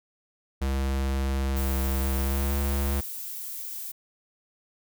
square tone with pitch glide, 67.3 to 70 Hz, C2 to C#2, +49 to +18 cents, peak -25 dBFS, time 0.61-3.01 s, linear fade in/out 10 ms, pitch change +69 cents, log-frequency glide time 2.14-2.54 s
violet noise, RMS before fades -36 dBFS, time 1.56-3.92 s, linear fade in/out 10 ms
effects none

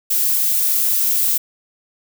violet noise, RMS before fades -17 dBFS, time 0.1-1.38 s, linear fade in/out 10 ms, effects none

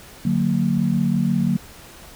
sine chord, D augmented, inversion none, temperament just, 146.83 / 183.54 / 229.4 Hz, D3 / F#3 / A#3, 0 / -14 / -28 cents, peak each -23 / -20 / -21 dBFS, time 0.25-1.57 s, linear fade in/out 5 ms, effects pink hiss -43 dBFS RMS until 2.15 s

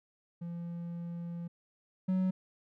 triangle tone pair in turn, 171.1 / 186.47 Hz, F3 / F#3, -35 / +14 cents, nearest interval minor second, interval 149 cents, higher second, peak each -35 / -25 dBFS, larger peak second, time 0.41-1.48 / 2.08-2.31 s, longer first, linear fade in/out 10 ms, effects none

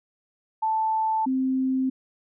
sine tone pair in turn, 880 / 261.6 Hz, A5 / C4, 0 / 0 cents, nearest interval octave + major sixth, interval 2100 cents, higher first, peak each -21 dBFS, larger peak neither, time 0.62-1.26 / 1.26-1.9 s, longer neither, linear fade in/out 10 ms, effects none

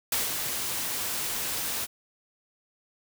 white noise with ADSR envelope, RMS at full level -26 dBFS, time 0.12-1.87 s, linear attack 3 ms, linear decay 170 ms, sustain -5 dB, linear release 33 ms, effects none

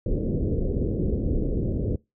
pink low-pass noise, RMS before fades -25 dBFS, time 0.06-1.96 s, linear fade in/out 5 ms, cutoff 510 Hz, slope 48 dB/octave, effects noise-tail reverb RT60 0.2 s tail -22 dB re dry

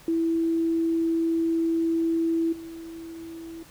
sine tone with level steps, 329.6 Hz, E4, in tune, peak -21 / -36 dBFS, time 0.08-3.63 s, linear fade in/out 2 ms, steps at 2.52 s, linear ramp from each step 10 ms, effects pink hiss -51 dBFS RMS until 3.7 s

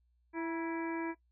harmonic tone with a mistuned harmonic, 331.2 Hz, E4, 8 cents sharp, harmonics 1 / 2 / 3 / 4 / 5 / 6 / 7, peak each -35 / -47 / -42 / -54 / -46 / -51 / -48 dBFS, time 0.33-1.15 s, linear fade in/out 50 ms, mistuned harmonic 3, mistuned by -43 cents, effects noise-tail reverb RT60 0.1 s tail -19 dB re dry + added 60 Hz sine -69 dBFS peak until 1.31 s

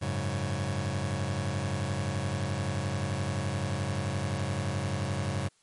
sawtooth chord, F# suspended second, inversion none, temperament just, 92.5 / 104.06 / 138.75 Hz, F#2 / G#2 / C#3, 0 / +4 / +2 cents, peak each -29 dBFS, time 0.01-5.49 s, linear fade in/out 20 ms, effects white hiss -67 dBFS RMS until 5.62 s + MP3 48 kbps

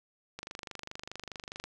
click train, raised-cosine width 0.2 ms, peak -23 dBFS, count 32, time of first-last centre 0.39-1.64 s, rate 24.8 Hz, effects none

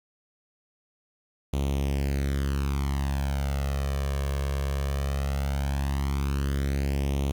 sawtooth tone with flanger, 69.3 Hz, C#2, in tune, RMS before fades -27 dBFS, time 1.53-7.32 s, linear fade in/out 5 ms, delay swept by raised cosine 0.3 to 1.8 ms, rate 0.17 Hz, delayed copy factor +0.75, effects 9-bit

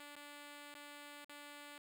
5% pulse tone with dropouts, 290.9 Hz, D4, 16 cents flat, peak -40 dBFS, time 0-1.78 s, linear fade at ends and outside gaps 1 ms, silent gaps 0.155-0.164 / 0.742-0.75 / 1.245-1.294 s, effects none

